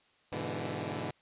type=chord; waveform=10% pulse; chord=E dominant seventh; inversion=first; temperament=equal with one note detuned; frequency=101.98 / 123.47 / 146.83 / 164.81 Hz; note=G#2 / B2 / D3 / E3; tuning=-31 / 0 / 0 / 0 cents; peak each=-32 dBFS; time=0.32-1.11 s; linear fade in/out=5 ms; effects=white hiss -67 dBFS RMS until 1.21 s + resampled to 8000 Hz